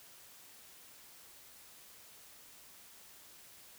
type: silence
effects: white hiss -57 dBFS RMS until 3.78 s